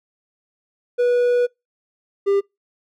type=tone pair in turn; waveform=triangle; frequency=487.6 / 398.2 Hz; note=B4 / G4; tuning=-22 / +27 cents; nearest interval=major third; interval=351 cents; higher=first; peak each=-12 dBFS; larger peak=neither; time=0.98-1.47 / 2.26-2.41 s; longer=first; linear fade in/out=20 ms; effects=noise-tail reverb RT60 0.2 s tail -26 dB re dry + MP3 96 kbps